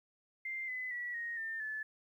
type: tone with pitch steps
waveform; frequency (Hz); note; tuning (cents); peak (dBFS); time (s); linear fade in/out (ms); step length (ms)
sine; 2093 / 2016 / 1941.6 / 1870 / 1801.1 / 1734.8; C7 / B6 / B6 / A#6 / A6 / A6; 0 / +35 / -30 / +5 / +40 / -25; -37; 0.45-1.83; 5; 230
effects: 12-bit